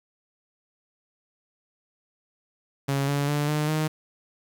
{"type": "tone with pitch steps", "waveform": "sawtooth", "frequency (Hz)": [138.59, 142.57, 146.66, 150.87, 155.2], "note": ["C#3", "C#3", "D3", "D3", "D#3"], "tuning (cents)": [0, 49, -2, 47, -4], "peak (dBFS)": -19, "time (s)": [2.88, 3.88], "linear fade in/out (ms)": 10, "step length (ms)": 200, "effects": ["9-bit"]}